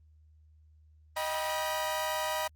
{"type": "chord", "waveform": "sawtooth", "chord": "Eb augmented", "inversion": "none", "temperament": "equal with one note detuned", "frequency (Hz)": [622.3, 784, 969.7], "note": ["Eb5", "G5", "B5"], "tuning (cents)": [0, 0, -32], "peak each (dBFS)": [-30, -35, -30], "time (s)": [1.16, 2.48], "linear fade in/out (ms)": 10, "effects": ["added 77 Hz sine -57 dBFS peak until 2.55 s", "Opus 24 kbps"]}